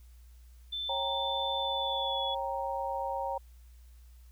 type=tone with pitch glide; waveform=sine; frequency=3533 to 3401 Hz; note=A7 to G#7; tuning=+6 to +40 cents; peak=-33 dBFS; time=0.72-2.35 s; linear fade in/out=10 ms; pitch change=-66 cents; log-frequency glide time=1.59-2.21 s
type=chord; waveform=sine; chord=G diminished; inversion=second; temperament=equal with one note detuned; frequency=546.1 / 784 / 932.3 Hz; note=Db5 / G5 / Bb5; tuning=-26 / 0 / 0 cents; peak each=-36 / -36 / -35 dBFS; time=0.89-3.38 s; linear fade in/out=5 ms
effects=added 60 Hz sine -51 dBFS peak until 4.31 s + white hiss -68 dBFS RMS until 4.31 s